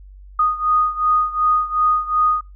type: beating tone pair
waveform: sine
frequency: 1238 / 1240.7 Hz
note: D#6 / D#6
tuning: -9 / -5 cents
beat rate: 2.7 Hz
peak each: -17 / -20 dBFS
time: 0.39-2.41 s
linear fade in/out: 5 ms
effects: noise-tail reverb RT60 0.2 s tail -19 dB re dry + added 48 Hz sine -38 dBFS peak until 2.55 s